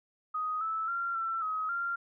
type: tone with pitch steps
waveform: sine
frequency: 1251 / 1311 / 1379 / 1342 / 1269 / 1386 Hz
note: D#6 / E6 / F6 / E6 / D#6 / F6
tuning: +9 / -10 / -22 / +31 / +34 / -14 cents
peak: -30 dBFS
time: 0.34-1.96 s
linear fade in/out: 10 ms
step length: 270 ms
effects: none